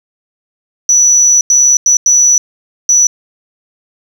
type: tone bursts at uneven times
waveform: sine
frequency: 5920 Hz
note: F#8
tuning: in tune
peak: -3 dBFS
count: 5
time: 0.89-1.41 / 1.5-1.77 / 1.86-1.97 / 2.06-2.38 / 2.89-3.07 s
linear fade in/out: 2 ms
effects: tanh soft clip ceiling -2 dBFS + 7-bit